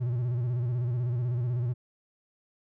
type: tone with vibrato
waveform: triangle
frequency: 121.7 Hz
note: B2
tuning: 25 cents flat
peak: -24 dBFS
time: 0-1.74 s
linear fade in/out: 20 ms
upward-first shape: square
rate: 16 Hz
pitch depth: 66 cents each way
effects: none